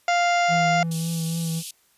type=harmonic tone; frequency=698.5 Hz; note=F5; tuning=in tune; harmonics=1 / 2 / 3 / 4 / 5 / 6 / 7 / 8 / 9 / 10; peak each=-19 / -27 / -26 / -33 / -38 / -42 / -38 / -38 / -47 / -38 dBFS; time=0.08-0.83 s; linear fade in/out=2 ms
type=tone with vibrato; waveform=triangle; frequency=164.81 Hz; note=E3; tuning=in tune; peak=-22 dBFS; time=0.48-1.63 s; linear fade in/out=50 ms; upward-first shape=triangle; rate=3.6 Hz; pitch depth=29 cents each way
type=band-pass noise; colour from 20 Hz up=white; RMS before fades=-36 dBFS; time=0.91-1.71 s; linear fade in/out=5 ms; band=2700 to 12000 Hz; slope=48 dB/octave
effects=white hiss -62 dBFS RMS until 1.97 s + resampled to 32000 Hz